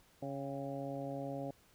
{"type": "harmonic tone with a mistuned harmonic", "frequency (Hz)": 138.59, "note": "C#3", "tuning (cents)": 0, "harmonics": [1, 2, 3, 4, 5, 6], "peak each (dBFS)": [-45, -43, -50, -43, -47, -52], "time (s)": [0.22, 1.51], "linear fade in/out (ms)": 5, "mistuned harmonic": 6, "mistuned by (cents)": -60, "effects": ["pink hiss -67 dBFS RMS until 1.74 s"]}